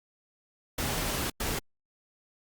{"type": "noise bursts at uneven times", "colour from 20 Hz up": "pink", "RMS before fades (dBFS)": -31, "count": 2, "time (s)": [[0.78, 1.3], [1.4, 1.59]], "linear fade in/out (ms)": 5, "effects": ["Opus 48 kbps"]}